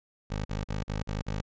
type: tone bursts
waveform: 15% pulse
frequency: 51.8 Hz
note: G#1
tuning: 4 cents flat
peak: -24 dBFS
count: 6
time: 0.3-1.415 s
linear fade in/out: 10 ms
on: 150 ms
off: 43 ms
effects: resampled to 16000 Hz